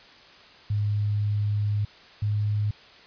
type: tone pair in turn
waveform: sine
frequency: 103.83 / 104.55 Hz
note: G#2 / G#2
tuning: 0 / +12 cents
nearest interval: unison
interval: 12 cents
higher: second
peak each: -22 dBFS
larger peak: neither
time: 0.7-1.85 / 2.22-2.71 s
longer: first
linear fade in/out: 5 ms
effects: white hiss -50 dBFS RMS until 3.06 s + resampled to 11025 Hz